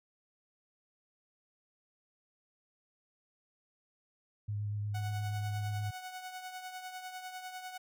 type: tone with vibrato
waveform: sine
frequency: 103.83 Hz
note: G#2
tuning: in tune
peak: -33 dBFS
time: 4.48-5.91 s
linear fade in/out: 10 ms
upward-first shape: sine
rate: 8.4 Hz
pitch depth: 16 cents each way
type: tone with tremolo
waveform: sawtooth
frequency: 740 Hz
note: F#5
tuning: in tune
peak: -36 dBFS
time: 4.94-7.78 s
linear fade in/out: 10 ms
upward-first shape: triangle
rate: 10 Hz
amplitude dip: 60%
effects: none

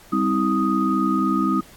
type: tone cluster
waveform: sine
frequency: 197.9 / 261.6 / 322.1 / 1246 Hz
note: G3 / C4 / E4 / D#6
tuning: +17 / 0 / -40 / +2 cents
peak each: -23 dBFS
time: 0.12-1.61 s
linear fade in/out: 10 ms
effects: pink hiss -48 dBFS RMS until 1.76 s + AAC 64 kbps

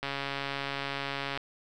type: click train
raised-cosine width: 0.3 ms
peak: -17 dBFS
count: 188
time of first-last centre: 0.03-1.375 s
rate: 139 Hz
effects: none

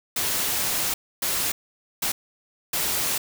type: noise bursts at uneven times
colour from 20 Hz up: white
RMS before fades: -25 dBFS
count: 4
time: 0.16-0.94 / 1.22-1.52 / 2.02-2.12 / 2.73-3.18 s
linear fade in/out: 5 ms
effects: none

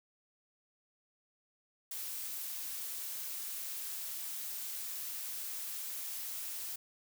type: noise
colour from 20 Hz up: blue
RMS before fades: -41 dBFS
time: 1.91-6.76 s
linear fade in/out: 5 ms
effects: none

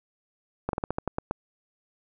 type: slowing click train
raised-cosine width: 1 ms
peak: -13 dBFS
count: 9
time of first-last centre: 0.69-1.31 s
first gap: 42 ms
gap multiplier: 1.17
effects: none

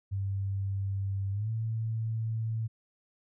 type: tone with pitch glide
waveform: sine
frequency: 98 to 111.92 Hz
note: G2 to A2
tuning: 0 to +30 cents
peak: -29 dBFS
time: 0.11-2.68 s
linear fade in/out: 20 ms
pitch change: +230 cents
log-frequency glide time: 1.32-1.5 s
effects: none

